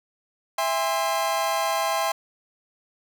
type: chord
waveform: 40% pulse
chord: E augmented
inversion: none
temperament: equal with one note detuned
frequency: 659.3 / 809.3 / 1046.5 Hz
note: E5 / G#5 / B#5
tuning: 0 / -45 / 0 cents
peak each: -26 dBFS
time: 0.58-2.12 s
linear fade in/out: 5 ms
effects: none